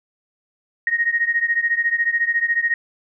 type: beating tone pair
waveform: sine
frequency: 1864.7 / 1878.7 Hz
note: A#6 / A#6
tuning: 0 / +13 cents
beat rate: 14 Hz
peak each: -19 / -21 dBFS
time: 0.87-2.74 s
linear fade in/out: 2 ms
effects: none